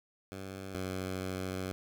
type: tone pair in turn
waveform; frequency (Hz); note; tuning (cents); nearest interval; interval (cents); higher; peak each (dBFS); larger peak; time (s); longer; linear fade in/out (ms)
10% pulse; 96 / 93.59; G2 / F#2; -36 / +20; unison; 44; first; -33 / -27; second; 0.32-0.75 / 0.75-1.72; second; 0
effects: none